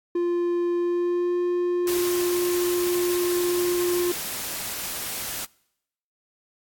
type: tone with pitch glide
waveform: triangle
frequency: 348.2 to 353.5 Hz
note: F4 to F4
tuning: -5 to +21 cents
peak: -19 dBFS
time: 0.15-4.12 s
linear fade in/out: 5 ms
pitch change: +26 cents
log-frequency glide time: 0.76-1.38 s
type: noise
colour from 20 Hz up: white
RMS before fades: -31 dBFS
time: 1.87-5.45 s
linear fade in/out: 2 ms
effects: noise-tail reverb RT60 0.8 s tail -25 dB re dry + AAC 64 kbps